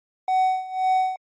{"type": "tone with tremolo", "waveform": "triangle", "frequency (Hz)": 750, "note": "F#5", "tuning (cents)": 23, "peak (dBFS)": -14, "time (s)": [0.28, 1.16], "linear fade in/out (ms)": 2, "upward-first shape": "sine", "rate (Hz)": 1.9, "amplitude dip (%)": 85, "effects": ["MP3 32 kbps"]}